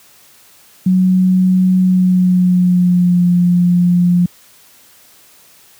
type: tone with pitch glide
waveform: sine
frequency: 185 to 176.54 Hz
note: F#3 to F3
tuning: 0 to +19 cents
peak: -8 dBFS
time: 0.86-4.26 s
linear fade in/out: 5 ms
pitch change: -81 cents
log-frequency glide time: 1.79-3.25 s
effects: white hiss -46 dBFS RMS until 5.79 s + high-pass 60 Hz 12 dB/octave